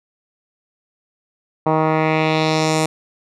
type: tone with low-pass filter sweep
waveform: 10% pulse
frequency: 157.3 Hz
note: D#3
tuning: 19 cents sharp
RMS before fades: -17 dBFS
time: 1.66-2.86 s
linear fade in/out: 5 ms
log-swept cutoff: 1000 to 8900 Hz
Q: 1.8
effects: none